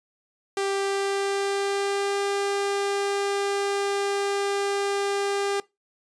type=tone with pitch glide; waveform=sawtooth; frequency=393.7 to 399.9 Hz; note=G4 to G4; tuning=+8 to +35 cents; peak=-20 dBFS; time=0.57-5.6 s; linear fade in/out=2 ms; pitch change=+27 cents; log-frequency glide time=0.71-2.19 s; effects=noise-tail reverb RT60 0.2 s tail -20 dB re dry + resampled to 22050 Hz